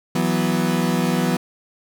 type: chord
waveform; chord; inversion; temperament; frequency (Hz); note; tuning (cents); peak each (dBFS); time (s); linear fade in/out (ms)
35% pulse; E suspended second; none; equal; 164.81 / 185 / 246.9; E3 / F#3 / B3; 0 / 0 / 0; -21 / -20 / -21; 0.15-1.37; 5
effects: none